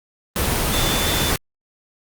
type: tone in noise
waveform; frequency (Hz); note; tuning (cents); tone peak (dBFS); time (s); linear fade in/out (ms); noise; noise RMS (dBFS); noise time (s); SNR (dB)
sine; 3520; A7; 0; -26; 0.72-1.3; 2; pink; -20; 0.36-1.36; -9
effects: Opus 24 kbps